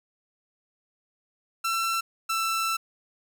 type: tone pair in turn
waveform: sawtooth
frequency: 1345 / 1332.6 Hz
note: E6 / E6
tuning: +34 / +18 cents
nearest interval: unison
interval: 16 cents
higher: first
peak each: -21 dBFS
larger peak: neither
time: 1.64-2.01 / 2.29-2.77 s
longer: second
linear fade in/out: 10 ms
effects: none